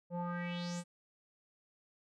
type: tone with low-pass filter sweep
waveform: square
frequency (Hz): 174.61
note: F3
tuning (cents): 0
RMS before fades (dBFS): -39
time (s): 0.1-0.84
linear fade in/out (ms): 50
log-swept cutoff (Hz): 610 to 9200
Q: 4.6
effects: none